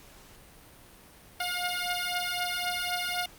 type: beating tone pair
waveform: 10% pulse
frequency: 712 / 715.9 Hz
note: F5 / F5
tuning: +33 / +43 cents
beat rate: 3.9 Hz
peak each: -24 dBFS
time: 1.4-3.26 s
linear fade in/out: 5 ms
effects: pink hiss -53 dBFS RMS until 3.38 s + Opus 48 kbps